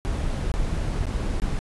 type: noise with dropouts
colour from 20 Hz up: brown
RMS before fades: -25 dBFS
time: 0.05-1.59 s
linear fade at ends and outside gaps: 0 ms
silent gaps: 0.517-0.54 / 1.056-1.067 / 1.399-1.419 s
effects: resampled to 24000 Hz